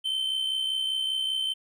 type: tone with amplitude modulation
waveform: triangle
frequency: 3091 Hz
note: G7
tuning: 25 cents flat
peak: -22 dBFS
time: 0.04-1.54 s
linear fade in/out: 20 ms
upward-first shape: sine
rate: 65.1 Hz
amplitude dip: 50%
effects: none